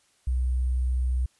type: tone with sample-and-hold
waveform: sine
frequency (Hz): 63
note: B1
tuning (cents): +35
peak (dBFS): -22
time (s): 0.27-1.26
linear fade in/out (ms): 5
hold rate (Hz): 8820
effects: white hiss -65 dBFS RMS until 1.39 s + resampled to 24000 Hz